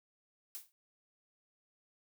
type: noise with exponential decay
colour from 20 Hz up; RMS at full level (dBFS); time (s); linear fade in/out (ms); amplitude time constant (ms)
blue; -40; 0.55-0.72; 0; 35
effects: none